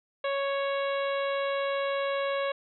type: harmonic tone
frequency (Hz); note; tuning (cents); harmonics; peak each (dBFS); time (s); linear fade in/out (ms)
554.4; C#5; 0; 1 / 2 / 3 / 4 / 5 / 6 / 7; -28 / -34 / -38 / -40 / -42 / -44 / -45; 0.24-2.52; 5
effects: none

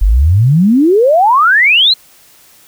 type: exponential sweep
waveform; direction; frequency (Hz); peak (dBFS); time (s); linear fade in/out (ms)
sine; up; 43.22 to 4234; -5; 0.01-1.94; 10
effects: white hiss -44 dBFS RMS until 2.67 s

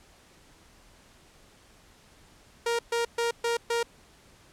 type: tone bursts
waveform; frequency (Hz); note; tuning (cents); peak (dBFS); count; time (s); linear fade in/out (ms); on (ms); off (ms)
sawtooth; 468.2; A#4; +8; -21; 5; 2.66-3.83; 5; 130; 130
effects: pink hiss -57 dBFS RMS until 4.52 s + low-pass 10000 Hz 12 dB/octave

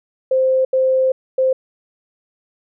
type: tone bursts at uneven times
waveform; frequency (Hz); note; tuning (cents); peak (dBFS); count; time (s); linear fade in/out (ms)
sine; 522; C5; -4; -12; 3; 0.31-0.65 / 0.73-1.12 / 1.38-1.53; 5
effects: none

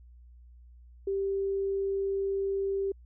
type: tone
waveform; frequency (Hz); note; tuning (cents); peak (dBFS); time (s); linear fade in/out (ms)
sine; 392; G4; 0; -27; 1.07-2.92; 5
effects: added 60 Hz sine -50 dBFS peak until 3.05 s

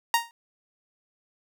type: tone with exponential decay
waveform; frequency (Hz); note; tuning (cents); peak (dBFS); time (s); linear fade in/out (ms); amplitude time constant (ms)
sawtooth; 932.3; A#5; 0; -12; 0.14-0.31; 1; 36
effects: none

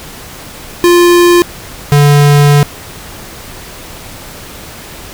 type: tone pair in turn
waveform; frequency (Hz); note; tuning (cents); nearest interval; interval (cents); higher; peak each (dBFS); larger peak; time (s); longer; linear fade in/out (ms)
square; 349.2 / 144.88; F4 / D3; 0 / -23; octave + minor third; 1523; first; -4; neither; 0.84-1.42 / 1.92-2.63; second; 0
effects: pink hiss -29 dBFS RMS until 5.13 s

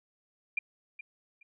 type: tone with echo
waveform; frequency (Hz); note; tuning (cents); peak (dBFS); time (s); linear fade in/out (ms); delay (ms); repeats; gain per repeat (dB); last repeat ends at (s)
sine; 2395; D7; +33; -26; 0.57-0.59; 5; 420; 2; -14; 1.43
effects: none

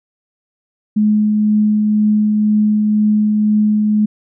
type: tone with tremolo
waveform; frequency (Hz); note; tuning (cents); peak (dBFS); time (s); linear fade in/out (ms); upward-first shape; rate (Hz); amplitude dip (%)
sine; 211.8; G#3; +34; -9; 0.96-4.06; 10; triangle; 2; 25
effects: none

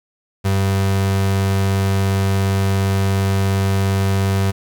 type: tone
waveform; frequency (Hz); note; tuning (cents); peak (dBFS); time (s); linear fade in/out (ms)
35% pulse; 97.2; G2; -14; -13; 0.44-4.52; 20
effects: 9-bit

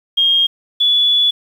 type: tone pair in turn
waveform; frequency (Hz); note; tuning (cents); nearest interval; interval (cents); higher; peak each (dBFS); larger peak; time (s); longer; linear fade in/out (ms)
sine; 3235 / 3427; G#7 / A7; -46 / -46; minor second; 100; second; -10; neither; 0.17-0.47 / 0.8-1.31; second; 10
effects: 7-bit

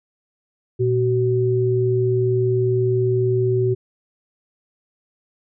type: tone pair together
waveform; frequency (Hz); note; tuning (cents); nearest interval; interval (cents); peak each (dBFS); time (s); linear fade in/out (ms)
sine; 118.9 / 376.8; A#2 / F#4; +35 / +32; octave + minor sixth; 1997; -19 / -18; 0.79-3.75; 20
effects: none

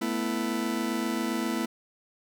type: chord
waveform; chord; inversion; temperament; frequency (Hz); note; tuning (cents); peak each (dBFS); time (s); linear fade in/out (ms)
40% pulse; A suspended second; none; just; 220 / 247.5 / 330; A3 / B3 / E4; 0 / +4 / +2; -31; 0.01-1.66; 10
effects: none

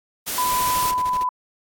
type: noise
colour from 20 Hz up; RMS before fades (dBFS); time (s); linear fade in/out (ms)
white; -26; 0.26-0.92; 20
type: tone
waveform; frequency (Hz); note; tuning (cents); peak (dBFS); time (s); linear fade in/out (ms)
sine; 1000; B5; +21; -19; 0.38-1.29; 2
type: noise with tremolo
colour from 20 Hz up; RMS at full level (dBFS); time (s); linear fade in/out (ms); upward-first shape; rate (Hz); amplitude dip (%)
pink; -35; 0.44-1.24; 20; square; 13; 80
effects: AAC 64 kbps

